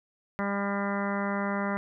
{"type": "harmonic tone", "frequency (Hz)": 200, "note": "G3", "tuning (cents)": 35, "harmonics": [1, 2, 3, 4, 5, 6, 7, 8, 9, 10], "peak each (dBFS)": [-30, -38, -35, -39, -37, -38, -38, -43, -41, -41], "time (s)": [0.39, 1.77], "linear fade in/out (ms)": 0, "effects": []}